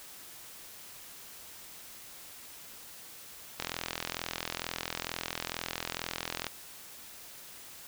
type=click train; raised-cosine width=0.2 ms; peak=-15 dBFS; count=122; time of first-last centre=3.6-6.467 s; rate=42.2 Hz; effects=white hiss -49 dBFS RMS until 7.87 s